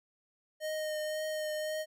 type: tone with vibrato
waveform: square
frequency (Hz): 617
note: D#5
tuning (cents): -15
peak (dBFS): -34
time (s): 0.6-1.86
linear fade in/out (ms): 50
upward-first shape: triangle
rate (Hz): 1.9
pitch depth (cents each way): 18
effects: none